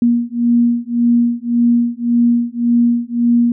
sine beating tone pair, 236.7 / 238.5 Hz, A#3 / A#3, +27 / +40 cents, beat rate 1.8 Hz, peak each -14 dBFS, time 0.02-3.52 s, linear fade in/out 2 ms, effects none

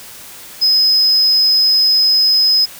triangle tone, 5070 Hz, D#8, 32 cents sharp, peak -7 dBFS, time 0.61-2.66 s, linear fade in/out 20 ms, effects tanh soft clip ceiling -3 dBFS + white hiss -35 dBFS RMS until 2.79 s

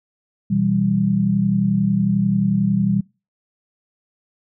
sine chord, E minor, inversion second, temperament equal, 123.47 / 164.81 / 196 Hz, B2 / E3 / G3, 0 / 0 / 0 cents, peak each -23 / -22 / -17 dBFS, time 0.5-3.01 s, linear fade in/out 10 ms, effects noise-tail reverb RT60 0.3 s tail -25 dB re dry

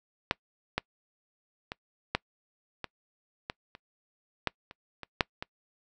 clicks, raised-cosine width 0.3 ms, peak -7 / -11 / -19 / -9 / -18 / -17 / -29 / -10 / -29 / -23 / -6 / -19 dBFS, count 12, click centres 0.311 / 0.78 / 1.719 / 2.15 / 2.843 / 3.499 / 3.751 / 4.473 / 4.711 / 5.033 / 5.208 / 5.425 s, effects noise-tail reverb RT60 0.1 s tail -25 dB re dry

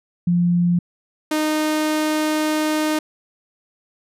sine / sawtooth tone pair in turn, 174.61 / 307.9 Hz, F3 / D#4, 0 / -18 cents, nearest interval minor seventh, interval 982 cents, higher second, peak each -14 dBFS, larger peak neither, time 0.27-0.79 / 1.31-2.99 s, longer second, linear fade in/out 5 ms, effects resampled to 32000 Hz

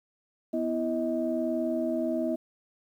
sine tone cluster, 248.4 / 329.5 / 634 Hz, B3 / E4 / D#5, +10 / -1 / +32 cents, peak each -30 dBFS, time 0.53-2.36 s, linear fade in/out 10 ms, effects tanh soft clip ceiling -16 dBFS + 10-bit

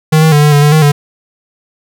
square tone with pitch steps, 156.3 / 158.8 / 147.5 / 149 / 144.9 / 148 / 156.2 / 145.3 Hz, D#3 / D#3 / D3 / D3 / D3 / D3 / D#3 / D3, +8 / +36 / +8 / +25 / -23 / +14 / +7 / -18 cents, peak -5 dBFS, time 0.12-0.92 s, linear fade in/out 10 ms, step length 100 ms, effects none

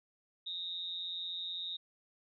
sine tone with amplitude modulation, 3729 Hz, A#7, in tune, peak -34 dBFS, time 0.46-1.77 s, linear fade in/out 10 ms, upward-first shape sine, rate 176 Hz, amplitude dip 75%, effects none

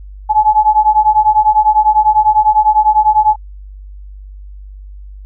sine beating tone pair, 850 / 860 Hz, G#5 / A5, +40 / -40 cents, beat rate 10 Hz, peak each -10 dBFS, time 0.29-3.36 s, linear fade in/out 20 ms, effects added 49 Hz sine -29 dBFS peak until 5.25 s

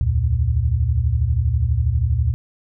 sine tone cluster, 69.4 / 81.7 / 115.6 Hz, C#2 / E2 / A#2, +3 / -15 / -14 cents, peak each -20 dBFS, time 0.01-2.34 s, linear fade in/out 0 ms, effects none

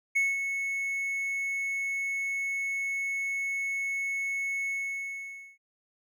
triangle tone with ADSR envelope, 2201 Hz, C#7, 13 cents flat, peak -20 dBFS, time 0.15-5.58 s, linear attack 15 ms, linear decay 200 ms, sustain -7 dB, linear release 890 ms, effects none

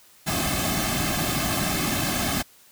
pink noise with comb filter, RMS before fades -25 dBFS, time 0.26-2.43 s, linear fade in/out 20 ms, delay 2.1 ms, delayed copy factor -0.8, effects white hiss -54 dBFS RMS until 2.71 s

